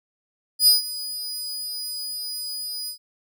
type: tone with ADSR envelope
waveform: sawtooth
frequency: 4951 Hz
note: D#8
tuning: 9 cents flat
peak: -8 dBFS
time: 0.59-2.98 s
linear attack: 85 ms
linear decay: 140 ms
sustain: -18 dB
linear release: 96 ms
effects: none